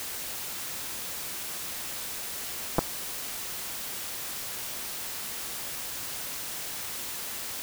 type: clicks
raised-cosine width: 1 ms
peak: -8 dBFS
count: 2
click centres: 2.784 / 2.79 s
effects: white hiss -36 dBFS RMS until 7.62 s